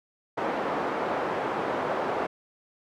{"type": "band-pass noise", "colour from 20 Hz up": "pink", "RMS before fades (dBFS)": -29, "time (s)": [0.37, 2.27], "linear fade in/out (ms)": 10, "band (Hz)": [390, 1100], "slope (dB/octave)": 12, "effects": []}